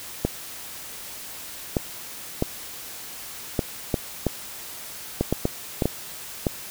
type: clicks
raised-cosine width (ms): 2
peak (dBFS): -7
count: 12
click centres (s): 0.25 / 1.768 / 2.424 / 3.592 / 3.942 / 4.267 / 5.21 / 5.326 / 5.454 / 5.822 / 5.856 / 6.468
effects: white hiss -38 dBFS RMS until 6.7 s